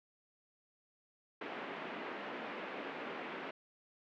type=band-pass noise; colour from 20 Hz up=pink; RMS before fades=-44 dBFS; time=1.41-3.51 s; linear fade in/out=5 ms; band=240 to 2700 Hz; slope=24 dB/octave; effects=none